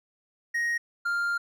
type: tone pair in turn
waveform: triangle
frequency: 1875 / 1398.2 Hz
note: A#6 / F6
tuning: +10 / +2 cents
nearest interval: perfect fourth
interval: 508 cents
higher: first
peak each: -23 dBFS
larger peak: neither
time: 0.54-0.78 / 1.05-1.38 s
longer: second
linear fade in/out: 10 ms
effects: none